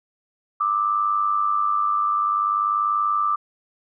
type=tone pair together; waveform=sine; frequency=1185 / 1285.5 Hz; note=D6 / E6; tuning=+15 / -44 cents; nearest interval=minor second; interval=141 cents; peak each=-19 / -26 dBFS; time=0.6-3.36 s; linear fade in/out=10 ms; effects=none